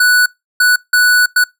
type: tone bursts at uneven times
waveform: square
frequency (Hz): 1480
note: F#6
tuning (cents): 0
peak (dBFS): -8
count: 4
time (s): 0-0.26 / 0.6-0.76 / 0.93-1.26 / 1.36-1.44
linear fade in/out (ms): 5
effects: noise-tail reverb RT60 0.2 s tail -24 dB re dry